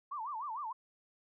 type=tone with vibrato; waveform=sine; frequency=1020 Hz; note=C6; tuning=44 cents flat; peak=-37 dBFS; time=0.11-0.73 s; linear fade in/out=10 ms; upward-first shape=sine; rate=6.6 Hz; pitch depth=280 cents each way; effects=none